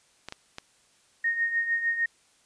clicks, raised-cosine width 0.2 ms, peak -19 dBFS, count 3, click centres 0.286 / 0.324 / 0.584 s
sine tone with tremolo, 1853 Hz, A#6, 11 cents flat, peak -21 dBFS, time 1.24-2.06 s, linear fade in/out 5 ms, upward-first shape triangle, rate 6.6 Hz, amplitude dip 70%
effects white hiss -63 dBFS RMS until 2.45 s + resampled to 22050 Hz

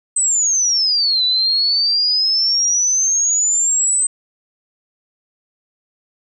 sine exponential two-way sweep, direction down then up, 8190 to 3951 to 8190 Hz, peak -13 dBFS, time 0.16-4.07 s, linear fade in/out 5 ms, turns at 1.24 s, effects none

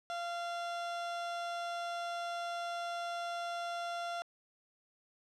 30% pulse tone, 690 Hz, F5, 21 cents flat, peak -34 dBFS, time 0.1-4.22 s, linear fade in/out 0 ms, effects low-pass 6000 Hz 12 dB/octave

